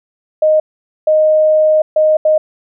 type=tone bursts at uneven times; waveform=sine; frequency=620 Hz; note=D#5; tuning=6 cents flat; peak=-7 dBFS; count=4; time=0.42-0.6 / 1.07-1.82 / 1.96-2.17 / 2.25-2.38 s; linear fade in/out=5 ms; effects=none

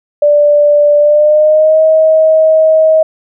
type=tone with pitch glide; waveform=sine; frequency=587.3 to 633.1 Hz; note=D5 to D#5; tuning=0 to +30 cents; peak=-4 dBFS; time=0.22-3.03 s; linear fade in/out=5 ms; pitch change=+130 cents; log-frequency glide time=0.98-1.82 s; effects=none

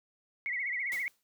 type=tone with vibrato; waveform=sine; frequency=2076 Hz; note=C7; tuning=14 cents flat; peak=-31 dBFS; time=0.46-1.08 s; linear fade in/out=0 ms; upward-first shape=sine; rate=15 Hz; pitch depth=130 cents each way
type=noise with exponential decay; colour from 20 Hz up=white; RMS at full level=-42 dBFS; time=0.92-1.23 s; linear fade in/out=0 ms; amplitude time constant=67 ms
effects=none

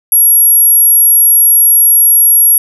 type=tone; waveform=sine; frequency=11280 Hz; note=F9; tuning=16 cents sharp; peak=-3 dBFS; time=0.12-2.58 s; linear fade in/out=2 ms; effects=none

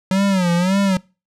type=tone with vibrato; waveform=square; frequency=185 Hz; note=F#3; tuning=in tune; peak=-15 dBFS; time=0.11-0.97 s; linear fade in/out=2 ms; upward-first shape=sine; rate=1.8 Hz; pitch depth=130 cents each way; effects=noise-tail reverb RT60 0.3 s tail -23 dB re dry + low-pass 9000 Hz 12 dB/octave

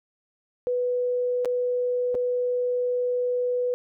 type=tone with dropouts; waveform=sine; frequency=493.9 Hz; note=B4; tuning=in tune; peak=-22 dBFS; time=0.67-3.74 s; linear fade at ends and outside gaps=0 ms; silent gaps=1.448-1.456 / 2.145-2.151 s; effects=none

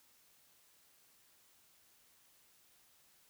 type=silence; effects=white hiss -68 dBFS RMS until 3.29 s

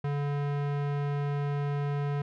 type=tone with low-pass filter; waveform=square; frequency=143.6 Hz; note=D3; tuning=39 cents flat; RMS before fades=-30 dBFS; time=0.04-2.22 s; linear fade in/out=5 ms; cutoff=2100 Hz; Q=0.64; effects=none

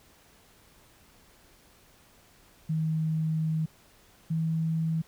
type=tone pair in turn; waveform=sine; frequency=158.4 / 161.54 Hz; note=D#3 / E3; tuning=+31 / -35 cents; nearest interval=unison; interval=34 cents; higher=second; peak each=-25 dBFS; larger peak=neither; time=2.69-3.66 / 4.3-5.02 s; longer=first; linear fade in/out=10 ms; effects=pink hiss -59 dBFS RMS until 5.07 s

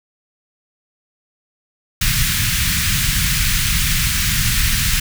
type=band-stop noise; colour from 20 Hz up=pink; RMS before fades=-17 dBFS; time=2.01-5 s; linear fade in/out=5 ms; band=170 to 1600 Hz; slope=24 dB/octave; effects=none

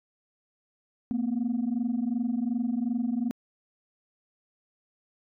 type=tone pair together; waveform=sine; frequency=227.4 / 250.1 Hz; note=A#3 / B3; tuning=-43 / +22 cents; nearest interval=major second; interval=165 cents; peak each=-27 dBFS; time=1.11-3.31 s; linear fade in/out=0 ms; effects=tanh soft clip ceiling -21 dBFS

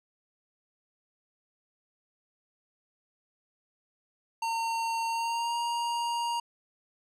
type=tone with pitch glide; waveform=square; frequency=913 to 941.4 Hz; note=A#5 to A#5; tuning=-36 to +17 cents; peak=-29 dBFS; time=4.42-6.4 s; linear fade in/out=5 ms; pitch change=+53 cents; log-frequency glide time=5.08-5.57 s; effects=low-pass 9000 Hz 12 dB/octave

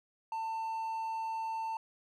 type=tone; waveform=triangle; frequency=895 Hz; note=A5; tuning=29 cents sharp; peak=-32 dBFS; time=0.32-1.77 s; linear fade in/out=2 ms; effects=none

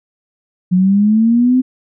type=linear sweep; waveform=sine; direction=up; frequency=178.2 to 260 Hz; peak=-8 dBFS; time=0.71-1.62 s; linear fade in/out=20 ms; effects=none

